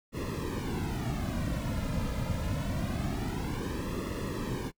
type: noise with flanger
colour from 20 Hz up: brown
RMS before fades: -33 dBFS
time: 0.12-4.72 s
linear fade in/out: 50 ms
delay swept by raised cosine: 1.3 to 2.7 ms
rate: 0.25 Hz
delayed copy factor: -0.85
effects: noise-tail reverb RT60 0.1 s tail -24 dB re dry